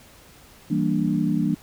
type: chord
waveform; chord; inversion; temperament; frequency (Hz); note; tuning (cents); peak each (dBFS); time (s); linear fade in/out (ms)
sine; E half-diminished seventh; none; equal; 164.81 / 196 / 233.1 / 293.7; E3 / G3 / Bb3 / D4; 0 / 0 / 0 / 0; -25; 0.7-1.55; 10
effects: pink hiss -50 dBFS RMS until 1.62 s